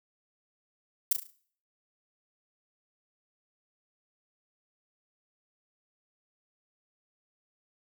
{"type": "noise with echo", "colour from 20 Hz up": "violet", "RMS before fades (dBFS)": -22, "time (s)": [1.11, 1.13], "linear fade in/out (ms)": 5, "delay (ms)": 35, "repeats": 5, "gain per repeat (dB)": -7, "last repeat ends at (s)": 1.305, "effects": ["noise-tail reverb RT60 0.5 s tail -18 dB re dry"]}